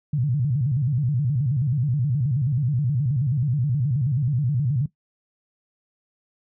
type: tone with vibrato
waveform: sine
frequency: 133.9 Hz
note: C3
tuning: 40 cents sharp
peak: -19 dBFS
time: 0.13-4.86 s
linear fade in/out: 5 ms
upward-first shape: square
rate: 9.4 Hz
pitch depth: 180 cents each way
effects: noise-tail reverb RT60 0.1 s tail -17 dB re dry